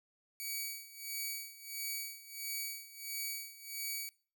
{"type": "tone with tremolo", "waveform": "5% pulse", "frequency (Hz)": 2270, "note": "C#7", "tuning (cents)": 41, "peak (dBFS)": -27, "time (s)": [0.4, 4.09], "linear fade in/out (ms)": 0, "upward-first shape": "sine", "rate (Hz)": 1.5, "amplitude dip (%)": 85, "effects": ["noise-tail reverb RT60 0.4 s tail -21 dB re dry"]}